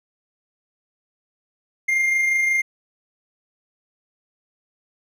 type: tone with amplitude modulation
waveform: triangle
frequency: 2112 Hz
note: C7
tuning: 16 cents sharp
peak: -14 dBFS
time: 1.88-2.62 s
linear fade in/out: 10 ms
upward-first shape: sine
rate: 25.5 Hz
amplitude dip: 30%
effects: none